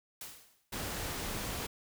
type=noise with exponential decay; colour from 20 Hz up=white; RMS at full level=-42 dBFS; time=0.21-0.72 s; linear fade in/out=2 ms; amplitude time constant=110 ms
type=noise; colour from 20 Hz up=pink; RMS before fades=-38 dBFS; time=0.72-1.67 s; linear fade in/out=10 ms
effects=none